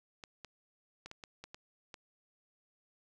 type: clicks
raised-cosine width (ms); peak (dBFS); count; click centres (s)
0.2; -29; 8; 0.238 / 0.447 / 1.06 / 1.114 / 1.238 / 1.44 / 1.545 / 1.942
effects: none